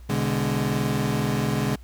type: chord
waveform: 30% pulse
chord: G# diminished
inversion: first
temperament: equal with one note detuned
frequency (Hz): 126.07 / 146.83 / 207.7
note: B2 / D3 / G#3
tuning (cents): +36 / 0 / 0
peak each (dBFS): -24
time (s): 0.09-1.76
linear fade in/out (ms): 10
effects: added 60 Hz sine -41 dBFS peak until 1.83 s + pink hiss -58 dBFS RMS until 1.83 s